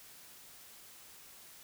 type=silence; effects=white hiss -55 dBFS RMS until 1.63 s